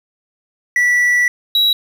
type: tone pair in turn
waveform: triangle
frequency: 1956 / 3882 Hz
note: B6 / B7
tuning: -17 / -31 cents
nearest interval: octave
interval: 1186 cents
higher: second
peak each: -9 dBFS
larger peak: neither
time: 0.76-1.28 / 1.55-1.73 s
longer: first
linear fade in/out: 2 ms
effects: 7-bit